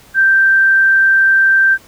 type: tone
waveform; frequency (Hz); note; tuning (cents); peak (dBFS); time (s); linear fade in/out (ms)
sine; 1568; G6; 0; -7; 0.14-1.78; 50
effects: pink hiss -44 dBFS RMS until 1.87 s